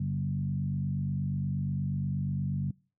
sine tone with frequency modulation, 140 Hz, C#3, 18 cents sharp, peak -27 dBFS, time 0-2.71 s, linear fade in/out 5 ms, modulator 48.4 Hz, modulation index 1.1, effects noise-tail reverb RT60 0.4 s tail -25 dB re dry + high-pass 80 Hz 12 dB/octave

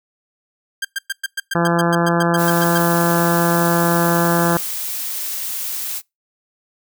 sawtooth tone bursts, 1592 Hz, G6, 26 cents sharp, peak -16 dBFS, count 15, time 0.82-2.78 s, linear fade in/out 5 ms, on 28 ms, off 110 ms
harmonic tone, 170.3 Hz, F3, 43 cents flat, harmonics 1 / 2 / 3 / 4 / 5 / 6 / 7 / 8 / 9 / 10, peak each -18 / -21 / -23 / -24 / -25 / -26 / -26 / -27 / -28 / -28 dBFS, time 1.55-4.57 s, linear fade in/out 2 ms
blue noise, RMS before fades -25 dBFS, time 2.36-6.02 s, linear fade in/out 50 ms
effects noise-tail reverb RT60 0.2 s tail -25 dB re dry

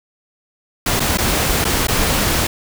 pink noise with dropouts, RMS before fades -17 dBFS, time 0.86-2.47 s, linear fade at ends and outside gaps 5 ms, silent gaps 0.997-1.002 / 1.175-1.183 / 1.644-1.65 / 1.871-1.883 s, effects none

